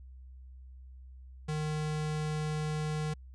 square tone, 153.1 Hz, D#3, 28 cents flat, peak -32 dBFS, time 1.48-3.14 s, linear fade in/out 10 ms, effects added 64 Hz sine -47 dBFS peak until 3.34 s + resampled to 22050 Hz

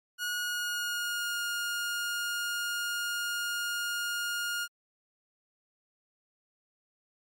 sawtooth tone with pitch glide, 1449 to 1420 Hz, F#6 to F6, -37 to +28 cents, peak -27 dBFS, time 0.18-4.68 s, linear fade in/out 50 ms, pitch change -35 cents, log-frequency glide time 0.39-1.43 s, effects MP3 96 kbps

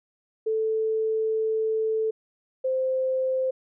sine tone pair in turn, 440 / 520.8 Hz, A4 / C5, 0 / -8 cents, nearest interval minor third, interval 292 cents, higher second, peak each -22 dBFS, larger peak neither, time 0.46-2.11 / 2.64-3.51 s, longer first, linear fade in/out 10 ms, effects none

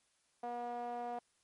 sawtooth tone with band-pass filter, 240.6 Hz, B3, 45 cents flat, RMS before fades -41 dBFS, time 0.43-1.19 s, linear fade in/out 5 ms, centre 710 Hz, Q 3.7, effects white hiss -75 dBFS RMS until 1.43 s + MP3 48 kbps

